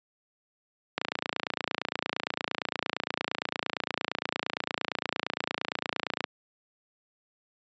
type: click train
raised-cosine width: 0.3 ms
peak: -11 dBFS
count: 152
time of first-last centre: 0.98-6.241 s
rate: 28.7 Hz
effects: high-pass 200 Hz 12 dB/octave + resampled to 16000 Hz